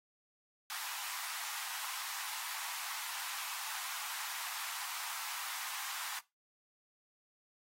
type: high-pass noise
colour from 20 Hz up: pink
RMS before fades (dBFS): -42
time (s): 0.7-6.19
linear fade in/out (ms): 0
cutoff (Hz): 820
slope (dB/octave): 48
effects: noise-tail reverb RT60 0.2 s tail -17 dB re dry + AAC 48 kbps